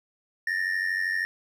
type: ring-modulated tone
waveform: triangle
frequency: 1816 Hz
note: A#6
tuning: 46 cents flat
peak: -20 dBFS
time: 0.47-1.25 s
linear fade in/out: 0 ms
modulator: 46.4 Hz
effects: none